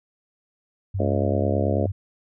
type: tone with vibrato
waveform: sine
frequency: 96.3 Hz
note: G2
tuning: 30 cents flat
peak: -23 dBFS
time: 0.94-1.92 s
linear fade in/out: 10 ms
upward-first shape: square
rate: 12 Hz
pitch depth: 8 cents each way
type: harmonic tone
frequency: 69.3 Hz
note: C#2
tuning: in tune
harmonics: 3 / 4 / 5 / 6 / 7 / 8 / 9 / 10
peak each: -28 / -29 / -31 / -30 / -32 / -28 / -29 / -34 dBFS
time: 0.99-1.87 s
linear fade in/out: 10 ms
effects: none